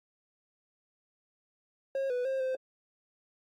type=tone with pitch steps; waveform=triangle; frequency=541 / 494.3 / 532 / 520 Hz; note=C#5 / B4 / C5 / C5; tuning=-42 / +1 / +29 / -11 cents; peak=-27 dBFS; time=1.95-2.55 s; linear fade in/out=2 ms; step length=150 ms; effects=AAC 48 kbps